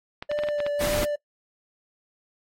clicks, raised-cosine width 0.3 ms, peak -17 dBFS, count 12, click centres 0.225 / 0.315 / 0.389 / 0.436 / 0.487 / 0.603 / 0.665 / 0.846 / 0.887 / 0.935 / 0.982 / 1.032 s
triangle tone with vibrato, 587.3 Hz, D5, in tune, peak -22 dBFS, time 0.29-1.16 s, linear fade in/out 10 ms, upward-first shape sine, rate 1.8 Hz, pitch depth 19 cents each way
pink noise, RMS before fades -29 dBFS, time 0.8-1.05 s, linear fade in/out 10 ms
effects noise-tail reverb RT60 0.1 s tail -21 dB re dry + AAC 48 kbps

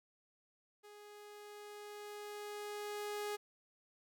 sawtooth tone with level ramp, 415.3 Hz, G#4, in tune, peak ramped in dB -51 to -34 dBFS, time 0.83-3.37 s, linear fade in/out 20 ms, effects none

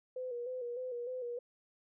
sine tone with vibrato, 493.9 Hz, B4, in tune, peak -37 dBFS, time 0.16-1.39 s, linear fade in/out 5 ms, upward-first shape square, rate 3.3 Hz, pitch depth 51 cents each way, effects none

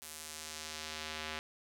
square tone with band-pass filter sweep, 77.78 Hz, D#2, in tune, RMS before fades -44 dBFS, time 0.02-1.39 s, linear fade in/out 0 ms, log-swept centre 11000 to 2700 Hz, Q 0.88, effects 10-bit

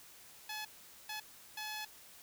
10% pulse tone bursts at uneven times, 855 Hz, A5, 50 cents flat, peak -32 dBFS, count 3, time 0.49-0.65 / 1.09-1.2 / 1.57-1.85 s, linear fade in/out 5 ms, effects white hiss -57 dBFS RMS until 2.22 s

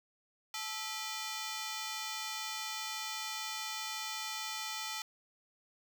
10% pulse ring-modulated tone, 1091 Hz, C#6, 28 cents flat, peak -26 dBFS, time 0.54-5.02 s, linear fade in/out 2 ms, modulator 223 Hz, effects none

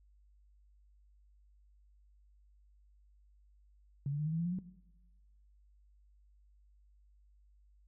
sine tone with pitch steps, 140 / 145.44 / 151.09 / 156.96 / 163.06 / 169.4 / 175.98 / 182.82 Hz, C#3 / D3 / D3 / D#3 / E3 / E3 / F3 / F#3, +18 / -16 / +49 / +15 / -19 / +48 / +13 / -20 cents, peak -32 dBFS, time 4.06-4.588 s, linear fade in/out 2 ms, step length 66 ms, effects noise-tail reverb RT60 1.0 s tail -17 dB re dry + added 50 Hz sine -62 dBFS peak until 7.87 s

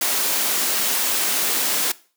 white high-pass noise, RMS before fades -21 dBFS, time 0.01-1.92 s, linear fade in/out 5 ms, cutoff 200 Hz, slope 24 dB/octave, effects noise-tail reverb RT60 0.4 s tail -20 dB re dry

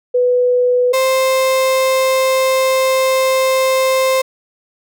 sine / 35% pulse tone pair in turn, 494.9 / 524.3 Hz, B4 / C5, +4 / +3 cents, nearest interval minor second, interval 99 cents, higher second, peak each -10 dBFS, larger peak neither, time 0.14-0.93 / 0.93-4.22 s, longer second, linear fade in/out 10 ms, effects none

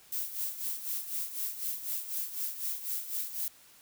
violet noise with tremolo, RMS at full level -33 dBFS, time 0.12-3.48 s, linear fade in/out 2 ms, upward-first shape sine, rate 4 Hz, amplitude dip 70%, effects white hiss -58 dBFS RMS until 3.81 s

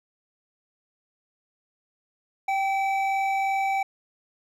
triangle tone pair together, 780.3 / 2298 Hz, G5 / D7, -8 / -38 cents, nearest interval octave + perfect fifth, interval 1870 cents, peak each -21 / -29 dBFS, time 2.48-3.83 s, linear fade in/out 5 ms, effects none

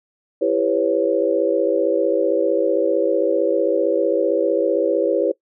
sine chord, C# half-diminished seventh, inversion first, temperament just, 332.6 / 399.1 / 498.9 / 554.4 Hz, E4 / G4 / B4 / C#5, +16 / +31 / +17 / 0 cents, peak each -22 / -22 / -20 / -20 dBFS, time 0.41-5.32 s, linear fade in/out 10 ms, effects noise-tail reverb RT60 0.1 s tail -21 dB re dry

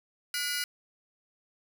20% pulse tone cluster, 1447 / 2008 / 2333 / 5050 Hz, F#6 / B6 / D7 / D#8, -39 / +28 / -12 / +25 cents, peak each -29 / -31 / -34 / -30 dBFS, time 0.34-0.64 s, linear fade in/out 2 ms, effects none

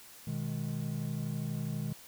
triangle chord, G# minor, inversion first, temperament equal, 123.47 / 155.56 / 207.7 Hz, B2 / D#3 / G#3, 0 / 0 / 0 cents, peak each -36 / -34 / -37 dBFS, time 0.27-1.93 s, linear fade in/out 5 ms, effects white hiss -53 dBFS RMS until 2.07 s

